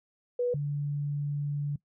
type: tone pair in turn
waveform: sine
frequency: 489.2 / 144.73 Hz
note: B4 / D3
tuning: -16 / -25 cents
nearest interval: octave + major sixth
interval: 2109 cents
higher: first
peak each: -25 / -28 dBFS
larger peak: first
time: 0.39-0.54 / 0.54-1.76 s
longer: second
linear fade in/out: 5 ms
effects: noise-tail reverb RT60 0.1 s tail -20 dB re dry